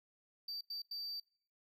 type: tone bursts at uneven times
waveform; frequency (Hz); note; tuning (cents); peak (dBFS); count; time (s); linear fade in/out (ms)
triangle; 4642; D8; -21; -39; 3; 0.48-0.61 / 0.7-0.82 / 0.91-1.2; 5
effects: noise-tail reverb RT60 0.5 s tail -24 dB re dry